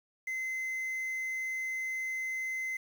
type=tone with quantisation; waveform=triangle; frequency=2059 Hz; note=C7; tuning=28 cents flat; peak=-31 dBFS; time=0.27-2.77 s; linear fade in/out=5 ms; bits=9; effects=none